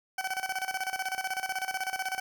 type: tone with tremolo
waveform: 20% pulse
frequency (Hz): 759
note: F#5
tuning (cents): +44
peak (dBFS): -24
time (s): 0.18-2.2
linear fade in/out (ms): 5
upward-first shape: square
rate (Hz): 16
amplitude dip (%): 75
effects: 11-bit